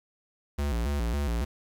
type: tone with vibrato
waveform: square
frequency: 64.4 Hz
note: C2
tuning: 27 cents flat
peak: -27 dBFS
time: 0.58-1.45 s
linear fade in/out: 10 ms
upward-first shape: square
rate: 3.6 Hz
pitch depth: 190 cents each way
effects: 9-bit